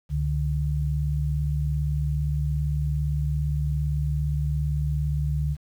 sine tone pair together, 69.29 / 146.83 Hz, C#2 / D3, 0 / 0 cents, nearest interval octave + minor second, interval 1300 cents, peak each -25 dBFS, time 0.09-5.57 s, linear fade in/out 50 ms, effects 9-bit

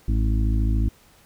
harmonic tone, 53.9 Hz, A1, 35 cents flat, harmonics 1 / 2 / 4 / 5 / 6, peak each -19 / -25 / -31 / -33 / -35 dBFS, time 0.08-0.89 s, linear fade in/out 5 ms, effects pink hiss -55 dBFS RMS until 1.25 s

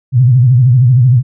sine tone with vibrato, 125.1 Hz, B2, 23 cents sharp, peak -4 dBFS, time 0.12-1.23 s, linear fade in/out 50 ms, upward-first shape sine, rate 13 Hz, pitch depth 130 cents each way, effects none

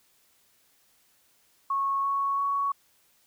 sine tone with pitch steps, 1100 / 1108.9 / 1117.9 Hz, C#6 / C#6 / C#6, -14 / 0 / +14 cents, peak -24 dBFS, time 1.7-2.72 s, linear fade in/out 5 ms, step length 340 ms, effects white hiss -65 dBFS RMS until 3.26 s

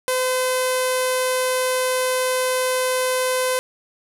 sawtooth tone with low-pass filter, 511 Hz, C5, 41 cents flat, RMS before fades -21 dBFS, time 0.08-3.59 s, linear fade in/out 0 ms, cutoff 11000 Hz, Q 2.7, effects 7-bit

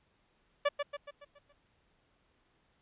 sawtooth tone with echo, 577 Hz, D5, 31 cents flat, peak -21 dBFS, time 0.65-0.69 s, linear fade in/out 10 ms, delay 140 ms, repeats 6, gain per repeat -6 dB, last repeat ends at 1.53 s, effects pink hiss -72 dBFS RMS until 2.81 s + resampled to 8000 Hz

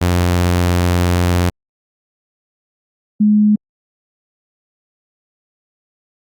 sawtooth / sine tone pair in turn, 88.4 / 210.3 Hz, F2 / G#3, +22 / +22 cents, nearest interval octave + minor third, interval 1500 cents, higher second, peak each -8 / -8 dBFS, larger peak neither, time 0.01-1.5 / 3.2-3.56 s, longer first, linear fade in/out 10 ms, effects Opus 48 kbps

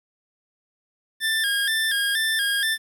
25% pulse tone with vibrato, 1700 Hz, G#6, 40 cents sharp, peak -17 dBFS, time 1.2-2.78 s, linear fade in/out 50 ms, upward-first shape square, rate 2.1 Hz, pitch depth 76 cents each way, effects 9-bit

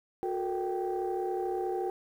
sine tone cluster, 363.7 / 434.7 / 468.8 / 779 Hz, F#4 / A4 / A#4 / G5, -30 / -21 / +10 / -11 cents, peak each -31 / -37 / -39 / -34 dBFS, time 0.23-1.9 s, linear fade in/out 0 ms, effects tanh soft clip ceiling -23 dBFS + 10-bit

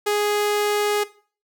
sawtooth tone, 415.3 Hz, G#4, in tune, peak -15 dBFS, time 0.06-1.04 s, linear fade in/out 10 ms, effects noise-tail reverb RT60 0.4 s tail -17 dB re dry

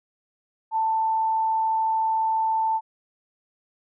sine tone, 887 Hz, A5, 14 cents sharp, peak -20 dBFS, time 0.71-2.81 s, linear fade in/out 50 ms, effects none

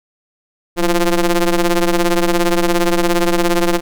sawtooth ring-modulated tone, 174.61 Hz, F3, in tune, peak -5 dBFS, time 0.76-3.81 s, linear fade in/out 50 ms, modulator 166 Hz, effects none

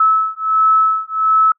sine beating tone pair, 1300 / 1301.4 Hz, E6 / E6, -24 / -23 cents, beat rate 1.4 Hz, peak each -14 dBFS, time 0-1.52 s, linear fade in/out 5 ms, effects noise-tail reverb RT60 0.1 s tail -26 dB re dry

